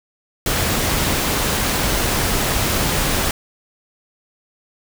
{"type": "noise", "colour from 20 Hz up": "pink", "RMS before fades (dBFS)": -19, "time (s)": [0.46, 3.31], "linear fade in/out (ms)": 2, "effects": []}